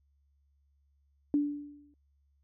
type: tone with exponential decay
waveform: sine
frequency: 290.8 Hz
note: D4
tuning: 17 cents flat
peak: -22 dBFS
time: 1.34-1.94 s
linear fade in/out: 1 ms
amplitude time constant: 130 ms
effects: added 70 Hz sine -67 dBFS peak until 2.43 s